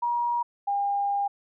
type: tone pair in turn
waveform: sine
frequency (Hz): 954 / 804.8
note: A#5 / G5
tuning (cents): +40 / +45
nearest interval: minor third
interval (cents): 295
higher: first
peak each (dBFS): -23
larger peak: neither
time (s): 0.02-0.43 / 0.67-1.28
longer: second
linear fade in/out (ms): 10
effects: none